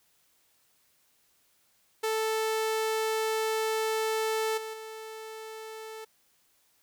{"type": "tone with level steps", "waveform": "sawtooth", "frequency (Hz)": 440, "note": "A4", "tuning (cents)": 0, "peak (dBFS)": [-23, -32, -36], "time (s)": [2.03, 6.05], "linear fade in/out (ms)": 10, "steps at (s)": [4.57, 4.73], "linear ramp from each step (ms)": 10, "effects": ["white hiss -68 dBFS RMS until 6.82 s"]}